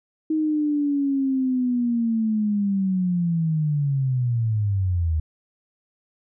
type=linear sweep; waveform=sine; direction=down; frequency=315.5 to 76.6 Hz; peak=-19 dBFS; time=0.3-5.2 s; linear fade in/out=5 ms; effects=none